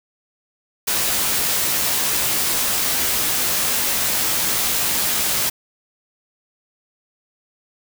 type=noise with comb filter; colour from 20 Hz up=white; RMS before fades=-20 dBFS; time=0.87-5.5 s; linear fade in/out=10 ms; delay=16 ms; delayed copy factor=+0.55; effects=none